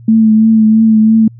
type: tone with vibrato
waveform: sine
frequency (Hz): 220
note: A3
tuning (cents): 0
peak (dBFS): -4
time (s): 0.08-1.28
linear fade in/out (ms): 5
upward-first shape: triangle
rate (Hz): 3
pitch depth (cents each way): 31
effects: added 117 Hz sine -32 dBFS peak until 1.39 s